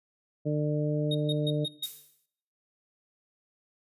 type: harmonic tone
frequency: 149.8 Hz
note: D3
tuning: 35 cents sharp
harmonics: 1 / 2 / 3 / 4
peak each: -28 / -31 / -33 / -34 dBFS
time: 0.45-1.66 s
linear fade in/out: 20 ms
type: tone bursts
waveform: triangle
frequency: 3729 Hz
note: A#7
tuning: in tune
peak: -28 dBFS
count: 5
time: 1.11-1.86 s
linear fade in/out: 5 ms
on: 38 ms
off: 140 ms
type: noise with exponential decay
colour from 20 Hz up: violet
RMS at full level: -33 dBFS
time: 1.83-2.26 s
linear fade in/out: 5 ms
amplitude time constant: 92 ms
effects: noise-tail reverb RT60 0.7 s tail -19 dB re dry + resampled to 32000 Hz